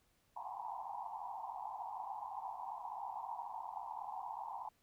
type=band-pass noise; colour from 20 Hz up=white; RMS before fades=-45 dBFS; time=0.36-4.69 s; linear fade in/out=5 ms; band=740 to 1000 Hz; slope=96 dB/octave; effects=pink hiss -75 dBFS RMS until 4.82 s